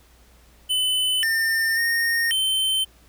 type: tone with pitch steps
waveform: square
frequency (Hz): 3020 / 1805 / 1846 / 3089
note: F#7 / A6 / A#6 / G7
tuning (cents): +35 / +44 / -17 / -26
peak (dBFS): -20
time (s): 0.69-2.85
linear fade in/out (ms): 20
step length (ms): 540
effects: added 59 Hz sine -53 dBFS peak until 3.08 s + pink hiss -56 dBFS RMS until 3.08 s